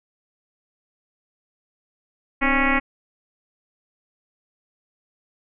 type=tone with frequency modulation; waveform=sine; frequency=1098 Hz; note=C#6; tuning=17 cents flat; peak=-16 dBFS; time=2.41-2.8 s; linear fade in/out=20 ms; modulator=279 Hz; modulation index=4.6; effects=none